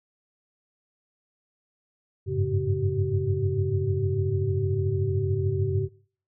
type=tone cluster; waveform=sine; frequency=92.9 / 99.5 / 106.3 / 137.8 / 383 Hz; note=F#2 / G2 / G#2 / C#3 / G4; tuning=+7 / +26 / +41 / -10 / -40 cents; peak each=-29 dBFS; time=2.26-5.89 s; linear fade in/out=50 ms; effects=noise-tail reverb RT60 0.5 s tail -22 dB re dry